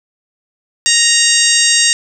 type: harmonic tone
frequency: 934 Hz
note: A#5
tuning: 3 cents sharp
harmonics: 2 / 3 / 4 / 5 / 6 / 7 / 8 / 9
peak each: -17 / -17 / -17 / -17 / -17 / -17 / -17 / -17 dBFS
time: 0.86-1.93 s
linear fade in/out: 0 ms
effects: none